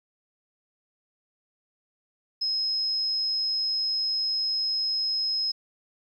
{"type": "tone", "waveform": "sine", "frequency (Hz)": 5130, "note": "E8", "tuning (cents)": -48, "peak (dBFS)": -24, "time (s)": [2.41, 5.52], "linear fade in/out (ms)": 10, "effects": ["10-bit"]}